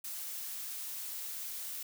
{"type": "noise", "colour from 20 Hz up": "blue", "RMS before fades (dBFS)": -41, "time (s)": [0.04, 1.83], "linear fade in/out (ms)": 5, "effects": []}